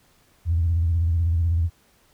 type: tone with vibrato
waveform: sine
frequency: 83.8 Hz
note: E2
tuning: 29 cents sharp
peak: -17 dBFS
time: 0.45-1.7 s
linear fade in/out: 50 ms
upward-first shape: square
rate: 16 Hz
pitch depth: 65 cents each way
effects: tanh soft clip ceiling -13 dBFS + pink hiss -60 dBFS RMS until 2.13 s